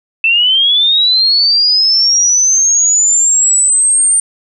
sine linear sweep, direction up, 2637 to 8870 Hz, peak -7 dBFS, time 0.24-4.2 s, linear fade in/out 2 ms, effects none

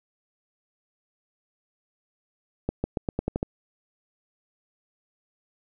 accelerating click train, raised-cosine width 2 ms, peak -12 dBFS, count 8, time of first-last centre 2.69-3.429 s, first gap 150 ms, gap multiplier 0.88, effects none

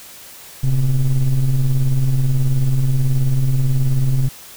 triangle ring-modulated tone, 61.74 Hz, B1, in tune, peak -7 dBFS, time 0.63-4.29 s, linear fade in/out 10 ms, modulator 71 Hz, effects white hiss -39 dBFS RMS until 4.56 s

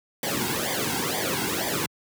pink noise with flanger, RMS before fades -27 dBFS, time 0.23-1.86 s, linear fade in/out 2 ms, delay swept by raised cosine 0.73 to 1.71 ms, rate 2.1 Hz, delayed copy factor -0.9, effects high-pass 100 Hz 12 dB/octave

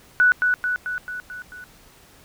sine tone with echo, 1480 Hz, F#6, in tune, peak -12 dBFS, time 0.2-0.32 s, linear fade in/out 0 ms, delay 220 ms, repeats 6, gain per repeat -4 dB, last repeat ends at 1.64 s, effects pink hiss -51 dBFS RMS until 2.24 s

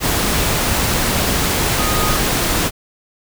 sine tone in noise, 1244.5 Hz, D#6, in tune, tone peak -22 dBFS, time 1.76-2.2 s, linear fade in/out 50 ms, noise pink, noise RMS -17 dBFS, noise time 0-2.71 s, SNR -8 dB, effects none

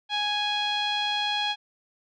sawtooth tone with low-pass filter, 830.6 Hz, G#5, in tune, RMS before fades -27 dBFS, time 0.09-1.56 s, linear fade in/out 50 ms, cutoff 3600 Hz, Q 7.3, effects none

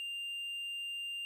triangle tone, 2794 Hz, F7, in tune, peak -36 dBFS, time 0-1.25 s, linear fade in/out 0 ms, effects none

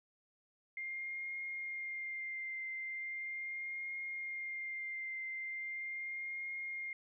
sine tone with vibrato, 2110 Hz, C7, 14 cents sharp, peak -39 dBFS, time 0.77-6.93 s, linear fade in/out 2 ms, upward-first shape triangle, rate 0.39 Hz, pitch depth 22 cents each way, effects none

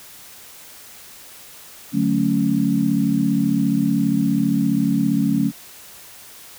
sine chord, D major seventh, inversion none, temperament equal, 146.83 / 185 / 220 / 277.2 Hz, D3 / F#3 / A3 / C#4, 0 / 0 / 0 / 0 cents, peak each -25 / -22 / -20 / -20 dBFS, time 1.92-5.52 s, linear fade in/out 50 ms, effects white hiss -42 dBFS RMS until 6.58 s

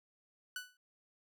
sawtooth tone with exponential decay, 1487 Hz, F#6, 8 cents sharp, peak -33 dBFS, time 0.56-0.77 s, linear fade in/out 2 ms, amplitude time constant 45 ms, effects none

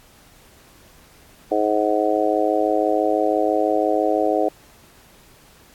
harmonic tone, 106 Hz, G#2, 36 cents sharp, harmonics 3 / 4 / 5 / 6 / 7, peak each -23 / -23 / -23 / -23 / -23 dBFS, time 1.51-4.49 s, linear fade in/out 10 ms, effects pink hiss -51 dBFS RMS until 5.74 s + AAC 64 kbps

